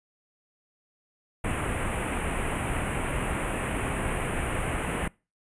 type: band-stop noise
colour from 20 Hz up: pink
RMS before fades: -29 dBFS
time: 1.44-5.08 s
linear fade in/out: 5 ms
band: 2800 to 9100 Hz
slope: 48 dB/octave
effects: noise-tail reverb RT60 0.3 s tail -24 dB re dry + resampled to 22050 Hz